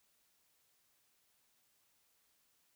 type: silence
effects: white hiss -75 dBFS RMS until 2.75 s